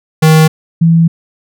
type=tone pair in turn; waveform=square / sine; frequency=157.6 / 165.66 Hz; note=D#3 / E3; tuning=+23 / +9 cents; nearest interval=minor second; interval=86 cents; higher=second; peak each=-4 dBFS; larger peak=neither; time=0.22-0.48 / 0.81-1.08 s; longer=second; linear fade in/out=10 ms; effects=none